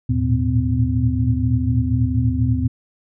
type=tone cluster; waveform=sine; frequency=78.1 / 107.7 / 115.9 / 120.1 / 255.1 Hz; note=D#2 / A2 / A#2 / B2 / C4; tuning=+7 / -37 / -10 / -48 / -44 cents; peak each=-22 dBFS; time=0.09-2.68 s; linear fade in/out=10 ms; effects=none